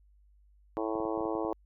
harmonic tone, 110 Hz, A2, in tune, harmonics 3 / 4 / 5 / 6 / 7 / 8 / 9 / 10, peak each -34 / -36 / -38 / -40 / -41 / -42 / -43 / -44 dBFS, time 0.77-1.53 s, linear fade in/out 0 ms
clicks, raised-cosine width 2 ms, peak -32 dBFS, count 8, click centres 0.955 / 1.002 / 1.054 / 1.176 / 1.208 / 1.255 / 1.353 / 1.449 s
effects added 50 Hz sine -59 dBFS peak until 1.65 s

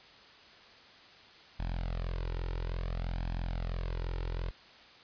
sawtooth tone with flanger, 43 Hz, F1, 26 cents flat, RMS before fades -35 dBFS, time 1.59-4.51 s, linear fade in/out 10 ms, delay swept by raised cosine 1.2 to 2.17 ms, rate 0.58 Hz, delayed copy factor +0.75, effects white hiss -55 dBFS RMS until 5.03 s + resampled to 11025 Hz

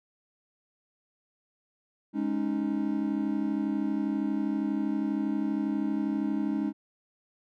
triangle chord, Ab suspended fourth, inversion none, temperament equal with one note detuned, 207.7 / 277.2 / 309.7 Hz, Ab3 / Db4 / Eb4, 0 / 0 / -8 cents, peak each -29 dBFS, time 2.13-6.73 s, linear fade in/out 50 ms, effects none

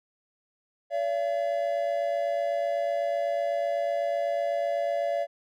triangle tone pair together, 571 / 679 Hz, D5 / F5, -49 / -49 cents, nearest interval minor third, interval 300 cents, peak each -26 dBFS, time 0.9-5.27 s, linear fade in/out 50 ms, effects none

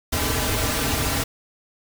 pink noise with comb filter, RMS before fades -23 dBFS, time 0.12-1.24 s, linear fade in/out 10 ms, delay 5.5 ms, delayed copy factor -0.95, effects none

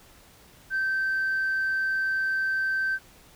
sine tone, 1553 Hz, G6, 17 cents flat, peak -22 dBFS, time 0.7-2.99 s, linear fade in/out 50 ms, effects tanh soft clip ceiling -21 dBFS + pink hiss -54 dBFS RMS until 3.35 s

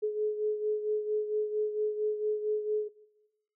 sine beating tone pair, 424.3 / 428.7 Hz, G#4 / A4, +37 / -45 cents, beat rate 4.4 Hz, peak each -28 / -36 dBFS, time 0.02-2.89 s, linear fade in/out 20 ms, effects noise-tail reverb RT60 1.0 s tail -18 dB re dry

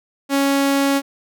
sawtooth tone, 277.2 Hz, C#4, in tune, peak -11 dBFS, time 0.29-1.02 s, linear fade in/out 50 ms, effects none

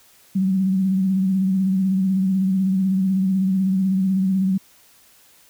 sine tone with vibrato, 190 Hz, F#3, 46 cents sharp, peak -16 dBFS, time 0.35-4.58 s, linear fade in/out 10 ms, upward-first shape sine, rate 16 Hz, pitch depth 43 cents each way, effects white hiss -53 dBFS RMS until 5.49 s

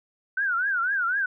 sine tone with vibrato, 1500 Hz, F#6, 23 cents sharp, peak -22 dBFS, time 0.37-1.26 s, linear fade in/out 5 ms, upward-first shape triangle, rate 4 Hz, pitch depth 200 cents each way, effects none

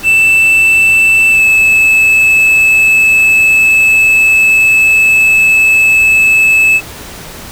triangle tone with pitch glide, 2652 to 2609 Hz, E7 to E7, +10 to -18 cents, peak -3 dBFS, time 0.03-6.81 s, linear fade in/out 50 ms, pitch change -28 cents, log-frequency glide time 1.3-1.43 s, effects pink hiss -28 dBFS RMS until 7.51 s

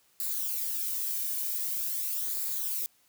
violet noise with flanger, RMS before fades -32 dBFS, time 0.2-2.86 s, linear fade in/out 0 ms, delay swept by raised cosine 0.33 to 1.53 ms, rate 0.45 Hz, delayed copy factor -0.5, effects white hiss -66 dBFS RMS until 3.08 s

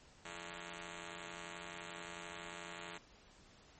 5% pulse ring-modulated tone, 255.5 Hz, C4, 41 cents flat, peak -32 dBFS, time 0.25-2.98 s, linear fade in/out 5 ms, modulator 82 Hz, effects pink hiss -63 dBFS RMS until 3.79 s + MP3 32 kbps

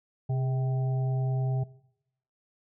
harmonic tone with a mistuned harmonic, 130 Hz, C3, 11 cents flat, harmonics 1 / 3 / 5 / 6, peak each -25 / -41 / -43 / -43 dBFS, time 0.29-1.64 s, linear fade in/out 10 ms, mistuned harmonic 3, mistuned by +65 cents, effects noise-tail reverb RT60 0.8 s tail -20 dB re dry

